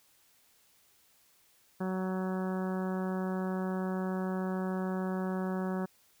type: harmonic tone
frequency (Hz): 186.8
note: F#3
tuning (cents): +17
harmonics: 1 / 2 / 3 / 4 / 5 / 6 / 7 / 8 / 9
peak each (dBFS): -32 / -38 / -42 / -44 / -46 / -48 / -49 / -50 / -51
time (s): 1.8-5.86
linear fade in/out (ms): 10
effects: white hiss -66 dBFS RMS until 6.2 s